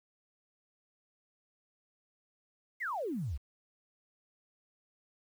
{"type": "exponential sweep", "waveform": "sine", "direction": "down", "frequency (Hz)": [2222, 58.27], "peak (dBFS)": -33, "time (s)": [2.8, 3.38], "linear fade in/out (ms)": 20, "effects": ["10-bit"]}